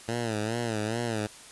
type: tone with vibrato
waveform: 10% pulse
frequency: 112.5 Hz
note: A2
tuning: 39 cents sharp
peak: -20 dBFS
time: 0.08-1.27 s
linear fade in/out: 5 ms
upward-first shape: sine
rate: 2.4 Hz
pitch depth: 110 cents each way
effects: white hiss -48 dBFS RMS until 1.51 s + resampled to 24000 Hz